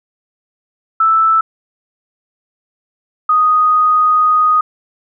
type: tone pair in turn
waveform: sine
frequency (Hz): 1318.5 / 1244.5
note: E6 / D#6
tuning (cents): 0 / 0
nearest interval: minor second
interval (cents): 100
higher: first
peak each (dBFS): -8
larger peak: neither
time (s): 1-1.41 / 3.29-4.61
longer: second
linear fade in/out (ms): 5
effects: none